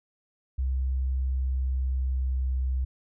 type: tone with pitch glide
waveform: sine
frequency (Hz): 65.2 to 64.53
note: C2 to C2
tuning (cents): -5 to -23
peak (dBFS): -24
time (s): 0.58-2.85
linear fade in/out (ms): 10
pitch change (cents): -18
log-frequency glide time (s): 1.18-2.64
effects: none